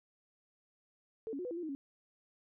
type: tone with pitch steps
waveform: sine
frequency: 445.3 / 277.3 / 361.7 / 495.7 / 336.1 / 351.8 / 314.2 / 276 Hz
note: A4 / C#4 / F#4 / B4 / E4 / F4 / D#4 / C#4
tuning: +21 / +1 / -39 / +6 / +34 / +13 / +17 / -7 cents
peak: -37 dBFS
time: 1.27-1.75 s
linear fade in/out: 0 ms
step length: 60 ms
effects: none